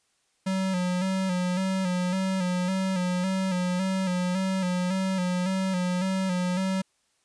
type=tone with vibrato; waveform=square; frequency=185 Hz; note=F#3; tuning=in tune; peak=-25 dBFS; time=0.46-6.82 s; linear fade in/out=10 ms; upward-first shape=square; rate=1.8 Hz; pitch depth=46 cents each way; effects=white hiss -70 dBFS RMS until 7.24 s + resampled to 22050 Hz